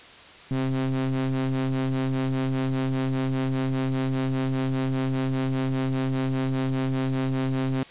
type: ring-modulated tone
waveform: square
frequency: 65.5 Hz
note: C2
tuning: 2 cents sharp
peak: -21 dBFS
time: 0.51-7.83 s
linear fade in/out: 0 ms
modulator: 199 Hz
effects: white hiss -46 dBFS RMS until 7.9 s + resampled to 8000 Hz